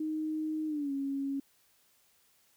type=tone with pitch glide; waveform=sine; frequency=311.3 to 275.7 Hz; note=D#4 to C#4; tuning=+1 to -9 cents; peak=-31 dBFS; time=0-1.4 s; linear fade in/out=5 ms; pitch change=-210 cents; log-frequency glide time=0.67-0.92 s; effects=white hiss -68 dBFS RMS until 2.56 s